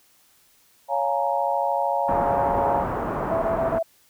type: chord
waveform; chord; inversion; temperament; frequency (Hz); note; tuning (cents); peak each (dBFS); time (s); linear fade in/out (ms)
sine; Bb minor seventh; first; just; 559.4 / 699.2 / 839.1 / 932.3; Db5 / F5 / Ab5 / Bb5; +16 / +2 / +18 / 0; -26; 0.88-2.85; 50
type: low-pass noise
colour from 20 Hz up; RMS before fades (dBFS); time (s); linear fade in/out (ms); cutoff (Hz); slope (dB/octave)
white; -27; 2.08-3.79; 10; 1100; 24
type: tone bursts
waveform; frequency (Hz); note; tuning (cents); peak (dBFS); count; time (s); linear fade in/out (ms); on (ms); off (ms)
sine; 659.3; E5; 0; -21; 4; 3.31-3.828; 5; 110; 26
effects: white hiss -59 dBFS RMS until 4.09 s